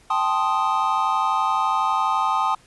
triangle chord, A half-diminished seventh, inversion third, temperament equal with one note detuned, 784 / 875.9 / 1046.5 / 1244.5 Hz, G5 / A5 / C6 / Eb6, 0 / -8 / 0 / 0 cents, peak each -24 / -22 / -23 / -21 dBFS, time 0.1-2.55 s, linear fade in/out 5 ms, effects pink hiss -54 dBFS RMS until 2.66 s + resampled to 24000 Hz

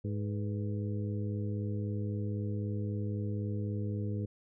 harmonic tone with a mistuned harmonic, 103.83 Hz, G#2, in tune, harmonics 1 / 2 / 3 / 4 / 5, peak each -33 / -39 / -43 / -45 / -47 dBFS, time 0.04-4.26 s, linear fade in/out 10 ms, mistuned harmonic 5, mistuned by -91 cents, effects none

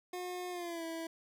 25% pulse tone with pitch glide, 360.1 to 328.3 Hz, F#4 to E4, -47 to -7 cents, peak -35 dBFS, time 0.13-1.07 s, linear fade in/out 5 ms, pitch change -160 cents, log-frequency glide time 0.5-0.84 s, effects none

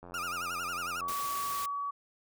click train, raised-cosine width 1 ms, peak -34 dBFS, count 97, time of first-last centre 0.03-1.118 s, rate 88.2 Hz
35% pulse tone with vibrato, 1308 Hz, E6, 14 cents flat, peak -32 dBFS, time 0.14-1.01 s, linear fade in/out 2 ms, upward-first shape sine, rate 11 Hz, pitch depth 160 cents each way
sine tone, 1135 Hz, C#6, 41 cents sharp, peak -32 dBFS, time 1.01-1.91 s, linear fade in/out 10 ms
white noise, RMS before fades -40 dBFS, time 1.08-1.66 s, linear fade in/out 5 ms
effects none

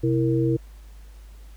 sine tone cluster, 128.3 / 328.6 / 464.1 Hz, C3 / E4 / A#4, -34 / -5 / -8 cents, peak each -22 / -22 / -26 dBFS, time 0.03-0.57 s, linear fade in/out 10 ms, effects added 51 Hz sine -41 dBFS peak until 1.56 s + pink hiss -57 dBFS RMS until 1.56 s

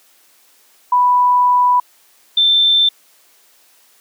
sine tone pair in turn, 987.8 / 3556 Hz, B5 / A7, 0 / +18 cents, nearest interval octave + minor seventh, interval 2218 cents, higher second, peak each -9 dBFS, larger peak neither, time 0.92-1.8 / 2.37-2.89 s, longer first, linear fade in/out 5 ms, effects white hiss -52 dBFS RMS until 4 s + high-pass 300 Hz 12 dB/octave

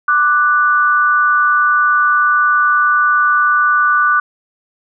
sine tone pair together, 1178.4 / 1480 Hz, D6 / F#6, +6 / 0 cents, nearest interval major third, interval 394 cents, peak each -12 dBFS, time 0.08-4.2 s, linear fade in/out 5 ms, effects none

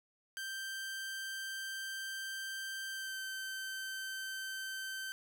sawtooth tone with pitch glide, 1568 to 1548.2 Hz, G6 to G6, 0 to -22 cents, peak -36 dBFS, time 0.37-5.12 s, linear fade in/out 0 ms, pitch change -22 cents, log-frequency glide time 2.9-3.19 s, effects none

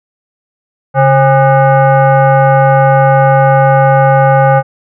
sine tone with frequency modulation, 138.59 Hz, C#3, in tune, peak -4 dBFS, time 0.94-4.63 s, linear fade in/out 50 ms, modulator 676 Hz, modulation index 1.4, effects none

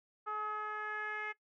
10% pulse tone with low-pass filter sweep, 424.7 Hz, G#4, 39 cents sharp, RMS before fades -39 dBFS, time 0.26-1.33 s, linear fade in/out 20 ms, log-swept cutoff 1200 to 2000 Hz, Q 4.9, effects noise-tail reverb RT60 0.1 s tail -19 dB re dry

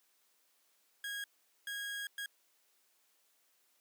30% pulse tone bursts at uneven times, 1641 Hz, G#6, 21 cents flat, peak -36 dBFS, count 3, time 1.04-1.24 / 1.67-2.07 / 2.18-2.26 s, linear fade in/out 2 ms, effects white hiss -73 dBFS RMS until 3.8 s + high-pass 300 Hz 12 dB/octave

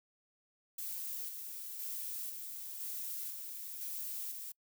violet noise with tremolo, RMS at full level -41 dBFS, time 0.78-4.52 s, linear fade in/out 5 ms, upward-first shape square, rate 0.99 Hz, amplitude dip 35%, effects noise-tail reverb RT60 0.1 s tail -26 dB re dry

